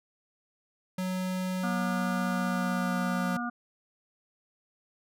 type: tone with pitch glide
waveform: square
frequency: 185 to 182.45 Hz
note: F#3 to F#3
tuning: 0 to -24 cents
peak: -30 dBFS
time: 0.98-3.37 s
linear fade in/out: 5 ms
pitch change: -24 cents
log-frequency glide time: 2.26-2.99 s
type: harmonic tone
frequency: 240.1 Hz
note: B3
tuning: 49 cents flat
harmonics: 1 / 3 / 5 / 6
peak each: -33 / -38 / -37 / -37 dBFS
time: 1.63-3.5 s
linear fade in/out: 10 ms
effects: none